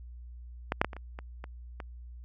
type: clicks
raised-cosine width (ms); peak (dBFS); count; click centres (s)
0.5; -13 / -7 / -14 / -26 / -28 / -26 / -26 / -24; 8; 0.721 / 0.815 / 0.846 / 0.932 / 0.966 / 1.189 / 1.441 / 1.802
effects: added 60 Hz sine -43 dBFS peak until 2.24 s